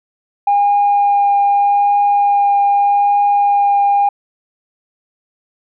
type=tone with vibrato; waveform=sine; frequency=810 Hz; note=G#5; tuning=43 cents flat; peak=-8 dBFS; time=0.47-4.09 s; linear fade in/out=5 ms; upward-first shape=triangle; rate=0.82 Hz; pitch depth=10 cents each way; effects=tanh soft clip ceiling -6 dBFS